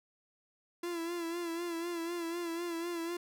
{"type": "tone with vibrato", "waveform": "45% pulse", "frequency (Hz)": 339.9, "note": "F4", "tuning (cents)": -47, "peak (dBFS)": -35, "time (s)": [0.83, 3.17], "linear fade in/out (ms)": 5, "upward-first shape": "sine", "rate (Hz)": 4, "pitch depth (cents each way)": 51, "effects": []}